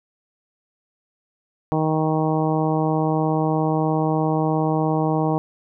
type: harmonic tone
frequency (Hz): 156.9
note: D#3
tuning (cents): +15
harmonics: 1 / 2 / 3 / 4 / 5 / 6 / 7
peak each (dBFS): -22 / -23 / -26 / -28 / -26 / -30 / -33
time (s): 1.72-5.38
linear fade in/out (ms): 0
effects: none